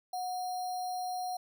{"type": "tone with sample-and-hold", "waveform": "sine", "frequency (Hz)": 732, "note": "F#5", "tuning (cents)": -19, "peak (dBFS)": -33, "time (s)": [0.13, 1.37], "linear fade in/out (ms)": 5, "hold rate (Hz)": 4900, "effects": []}